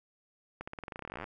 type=accelerating click train; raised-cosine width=0.5 ms; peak=-25 dBFS; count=23; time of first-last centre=0.61-1.242 s; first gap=65 ms; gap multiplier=0.91; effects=none